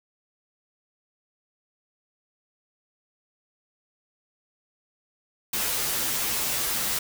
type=noise with comb filter; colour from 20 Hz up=white; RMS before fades=-27 dBFS; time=5.53-6.99 s; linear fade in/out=5 ms; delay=11 ms; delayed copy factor=-0.85; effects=none